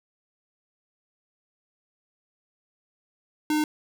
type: tone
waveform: square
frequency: 304.1 Hz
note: D#4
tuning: 40 cents flat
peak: -22 dBFS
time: 3.5-3.64 s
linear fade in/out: 2 ms
effects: none